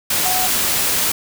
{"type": "tone in noise", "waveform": "sine", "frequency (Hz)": 740, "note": "F#5", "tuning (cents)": 0, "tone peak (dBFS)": -21, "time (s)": [0.25, 0.47], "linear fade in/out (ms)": 5, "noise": "white", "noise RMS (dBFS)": -18, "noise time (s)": [0.1, 1.12], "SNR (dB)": -6, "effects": []}